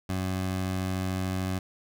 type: tone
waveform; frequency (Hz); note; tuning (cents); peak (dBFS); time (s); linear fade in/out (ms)
20% pulse; 93.5; F#2; +19; -23; 0.09-1.59; 5
effects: none